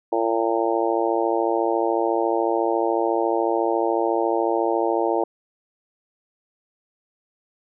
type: harmonic tone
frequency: 114 Hz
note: A#2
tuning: 38 cents flat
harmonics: 3 / 4 / 5 / 6 / 7 / 8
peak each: -24 / -25 / -26 / -27 / -27 / -28 dBFS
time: 0.12-5.24 s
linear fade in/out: 5 ms
effects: none